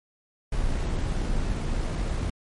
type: noise with amplitude modulation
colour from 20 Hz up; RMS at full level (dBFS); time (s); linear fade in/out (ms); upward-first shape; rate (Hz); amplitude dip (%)
brown; -25; 0.52-2.3; 5; sine; 60.4; 25
effects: MP3 48 kbps